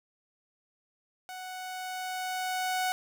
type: tone with level ramp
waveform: sawtooth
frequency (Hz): 741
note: F#5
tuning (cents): +2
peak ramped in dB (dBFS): -36 to -23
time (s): 1.29-2.92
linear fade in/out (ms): 0
effects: none